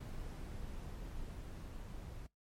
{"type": "noise with level ramp", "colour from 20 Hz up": "brown", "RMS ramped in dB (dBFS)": [-44, -47], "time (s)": [0, 2.27], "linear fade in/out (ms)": 10, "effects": ["noise-tail reverb RT60 0.2 s tail -25 dB re dry", "MP3 64 kbps"]}